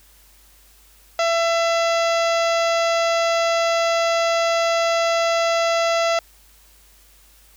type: harmonic tone with a mistuned harmonic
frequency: 670 Hz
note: E5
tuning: 28 cents sharp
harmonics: 1 / 2 / 3 / 4 / 5 / 6 / 7 / 8 / 9 / 10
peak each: -18 / -24 / -28 / -30 / -32 / -34 / -35 / -36 / -37 / -38 dBFS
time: 1.19-6.19 s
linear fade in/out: 2 ms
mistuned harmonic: 8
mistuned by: -74 cents
effects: added 50 Hz sine -53 dBFS peak until 7.56 s + white hiss -53 dBFS RMS until 7.56 s